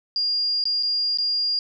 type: tone with dropouts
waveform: sine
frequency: 4820 Hz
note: D8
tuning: 44 cents sharp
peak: -20 dBFS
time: 0.16-1.59 s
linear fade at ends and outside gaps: 1 ms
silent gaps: 0.64-0.654 / 0.827-0.832 / 1.174-1.185 s
effects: none